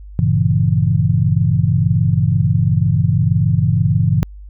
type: chord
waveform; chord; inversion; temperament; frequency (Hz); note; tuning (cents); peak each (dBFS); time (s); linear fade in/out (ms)
sine; G diminished seventh; none; equal; 98 / 116.54 / 138.59 / 164.81; G2 / Bb2 / Db3 / Fb3; 0 / 0 / 0 / 0; -17; 0.19-4.23; 0
effects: added 50 Hz sine -32 dBFS peak until 4.49 s